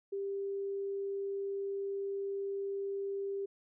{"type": "tone", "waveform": "sine", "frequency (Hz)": 395.6, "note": "G4", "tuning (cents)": 16, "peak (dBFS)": -34, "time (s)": [0.12, 3.46], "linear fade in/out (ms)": 10, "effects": []}